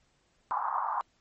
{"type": "band-pass noise", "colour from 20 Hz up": "pink", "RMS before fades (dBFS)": -31, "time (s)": [0.51, 1.01], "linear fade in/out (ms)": 0, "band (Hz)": [840, 1200], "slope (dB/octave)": 48, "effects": ["pink hiss -70 dBFS RMS until 1.2 s", "MP3 32 kbps"]}